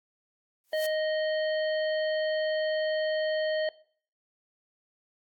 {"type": "noise with exponential growth", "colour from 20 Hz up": "blue", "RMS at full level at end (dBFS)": -35, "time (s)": [0.64, 0.86], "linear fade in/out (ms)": 0, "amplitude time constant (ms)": 47}
{"type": "harmonic tone", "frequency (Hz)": 622.3, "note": "D#5", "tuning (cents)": 0, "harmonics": [1, 3, 5, 7], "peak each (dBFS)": [-26, -36, -40, -43], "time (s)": [0.73, 3.69], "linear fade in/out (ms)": 2}
{"effects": ["noise-tail reverb RT60 0.5 s tail -20 dB re dry", "AAC 64 kbps"]}